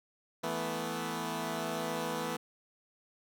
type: chord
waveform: 10% pulse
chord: E suspended fourth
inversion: none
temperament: equal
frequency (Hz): 164.81 / 220 / 246.9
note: E3 / A3 / B3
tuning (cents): 0 / 0 / 0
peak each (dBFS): -30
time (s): 0.43-2.37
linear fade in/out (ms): 10
effects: none